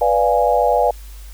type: chord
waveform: sine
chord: B diminished seventh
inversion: none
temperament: equal with one note detuned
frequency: 493.9 / 587.3 / 695.6 / 830.6 Hz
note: B4 / D5 / F5 / Ab5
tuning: 0 / 0 / -7 / 0 cents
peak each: -18 dBFS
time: 0.01-0.91 s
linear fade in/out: 5 ms
effects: added 50 Hz sine -33 dBFS peak until 1.33 s + white hiss -46 dBFS RMS until 1.33 s